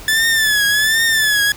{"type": "tone with vibrato", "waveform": "sawtooth", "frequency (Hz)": 1738, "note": "A6", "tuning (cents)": -22, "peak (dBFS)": -9, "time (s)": [0.08, 1.52], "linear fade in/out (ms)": 2, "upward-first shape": "triangle", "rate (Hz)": 1.3, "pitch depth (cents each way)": 100, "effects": ["pink hiss -36 dBFS RMS until 1.56 s"]}